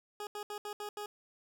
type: tone bursts at uneven times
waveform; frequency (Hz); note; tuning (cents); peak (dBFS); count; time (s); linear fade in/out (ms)
20% pulse; 415.3; G#4; 0; -34; 6; 0.2-0.27 / 0.35-0.43 / 0.5-0.58 / 0.65-0.73 / 0.8-0.89 / 0.97-1.06; 2
effects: none